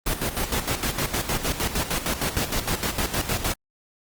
pink noise with tremolo, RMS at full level -24 dBFS, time 0.06-3.54 s, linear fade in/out 5 ms, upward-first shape square, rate 6.5 Hz, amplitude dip 65%, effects Opus 24 kbps

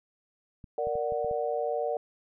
clicks, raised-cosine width 5 ms, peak -33 dBFS, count 6, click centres 0.642 / 0.871 / 0.955 / 1.122 / 1.246 / 1.312 s
sine chord, Bb augmented, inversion none, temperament equal, 466.2 / 587.3 / 740 Hz, Bb4 / D5 / F#5, 0 / 0 / 0 cents, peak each -31 / -31 / -33 dBFS, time 0.78-1.97 s, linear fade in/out 2 ms
effects none

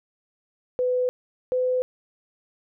sine tone pair in turn, 501 / 506.2 Hz, B4 / B4, +25 / +43 cents, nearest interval unison, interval 18 cents, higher second, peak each -20 dBFS, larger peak neither, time 0.79-1.09 / 1.52-1.82 s, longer neither, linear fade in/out 0 ms, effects none

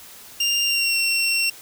25% pulse tone with pitch glide, 2794 to 2725 Hz, F7 to F7, 0 to -43 cents, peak -15 dBFS, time 0.4-1.5 s, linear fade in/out 5 ms, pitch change -43 cents, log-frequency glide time 0.63-0.96 s, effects white hiss -43 dBFS RMS until 1.61 s

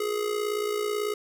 square tone with amplitude modulation, 419 Hz, G#4, 15 cents sharp, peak -24 dBFS, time 0-1.14 s, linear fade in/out 5 ms, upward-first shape sine, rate 58.2 Hz, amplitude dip 65%, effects none

